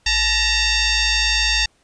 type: tone with frequency modulation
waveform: sine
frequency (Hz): 971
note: B5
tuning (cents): -30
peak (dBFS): -15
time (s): 0.06-1.66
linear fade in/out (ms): 5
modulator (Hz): 915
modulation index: 5.6
effects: pink hiss -60 dBFS RMS until 1.83 s + resampled to 22050 Hz